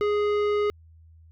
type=tone with tanh clipping; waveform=triangle; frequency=415.3 Hz; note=G#4; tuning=in tune; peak=-23 dBFS; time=0.01-0.7 s; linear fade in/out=0 ms; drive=18 dB; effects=added 81 Hz sine -49 dBFS peak until 1.31 s